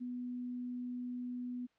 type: tone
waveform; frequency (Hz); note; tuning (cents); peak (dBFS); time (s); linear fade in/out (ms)
sine; 246.9; B3; 0; -38; 0-1.67; 20
effects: white hiss -75 dBFS RMS until 1.78 s + low-pass 3000 Hz 12 dB/octave